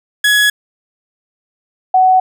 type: tone pair in turn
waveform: 30% pulse / sine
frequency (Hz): 1681 / 747.1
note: G#6 / F#5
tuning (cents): +20 / +17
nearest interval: octave + major second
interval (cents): 1403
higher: first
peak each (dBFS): -6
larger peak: neither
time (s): 0.24-0.5 / 1.94-2.2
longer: neither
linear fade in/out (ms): 5
effects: none